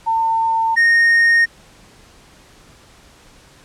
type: tone pair in turn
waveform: sine / triangle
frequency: 902 / 1851.5 Hz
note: A5 / A#6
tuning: +43 / -12 cents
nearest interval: octave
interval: 1245 cents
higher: second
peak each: -14 / -8 dBFS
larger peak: second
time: 0.06-0.76 / 0.76-1.46 s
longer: neither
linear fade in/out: 20 ms
effects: pink hiss -47 dBFS RMS until 3.64 s + low-pass 9000 Hz 12 dB/octave